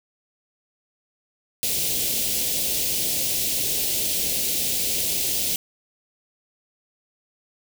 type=band-stop noise; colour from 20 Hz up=white; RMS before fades=-24 dBFS; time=1.63-5.56 s; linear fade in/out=0 ms; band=600 to 2600 Hz; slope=24 dB/octave; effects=none